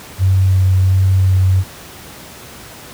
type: tone with vibrato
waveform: sine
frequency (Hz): 94.2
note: F#2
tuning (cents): +32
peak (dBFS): -8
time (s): 0.18-1.64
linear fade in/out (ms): 50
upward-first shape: sine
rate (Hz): 1.4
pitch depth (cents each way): 11
effects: pink hiss -35 dBFS RMS until 2.93 s + high-pass 60 Hz 12 dB/octave